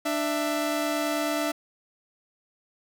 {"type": "tone pair together", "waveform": "sawtooth", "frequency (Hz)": [296.9, 663], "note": ["D4", "E5"], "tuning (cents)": [19, 10], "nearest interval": "octave + major second", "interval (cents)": 1391, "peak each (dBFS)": -24, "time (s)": [0.05, 1.52], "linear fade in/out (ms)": 10, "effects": []}